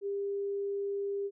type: tone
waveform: sine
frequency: 400 Hz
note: G4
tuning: 35 cents sharp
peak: -31 dBFS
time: 0.01-1.31 s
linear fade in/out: 50 ms
effects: none